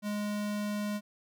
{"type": "tone", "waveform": "square", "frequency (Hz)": 207.7, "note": "G#3", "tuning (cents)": 0, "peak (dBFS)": -32, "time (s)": [0.02, 1.01], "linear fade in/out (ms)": 50, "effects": []}